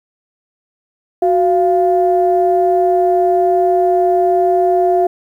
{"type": "tone pair together", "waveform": "sine", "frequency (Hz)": [369.1, 691.6], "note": ["F#4", "F5"], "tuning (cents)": [-4, -17], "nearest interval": "major seventh", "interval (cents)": 1087, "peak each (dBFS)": -12, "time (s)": [1.22, 5.07], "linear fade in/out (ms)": 5, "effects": ["tanh soft clip ceiling -2 dBFS", "8-bit"]}